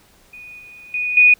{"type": "tone with level steps", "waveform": "sine", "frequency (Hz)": 2472, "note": "D#7", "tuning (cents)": -12, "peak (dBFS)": [-35, -38, -19, -7], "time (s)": [0.33, 1.34], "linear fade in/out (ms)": 5, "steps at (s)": [0.59, 0.94, 1.17], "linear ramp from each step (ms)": 2, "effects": ["pink hiss -53 dBFS RMS until 1.39 s"]}